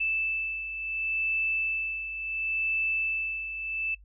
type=beating tone pair; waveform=sine; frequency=2637 / 2637.71 Hz; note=E7 / E7; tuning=0 / 0 cents; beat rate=0.71 Hz; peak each=-28 / -35 dBFS; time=0-3.95 s; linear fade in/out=10 ms; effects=noise-tail reverb RT60 0.1 s tail -21 dB re dry + added 50 Hz sine -50 dBFS peak until 4.04 s